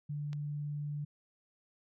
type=tone; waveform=sine; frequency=146.9 Hz; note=D3; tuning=1 cent sharp; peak=-35 dBFS; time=0.09-1.05 s; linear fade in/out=10 ms
type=click; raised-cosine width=0.2 ms; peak=-32 dBFS; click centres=0.331 s
effects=none